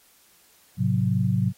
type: tone cluster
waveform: sine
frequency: 108.1 / 130.8 / 182.9 Hz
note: A2 / C3 / F#3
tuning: -30 / 0 / -20 cents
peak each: -24 dBFS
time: 0.77-1.53 s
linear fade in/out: 50 ms
effects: white hiss -58 dBFS RMS until 1.57 s + AAC 48 kbps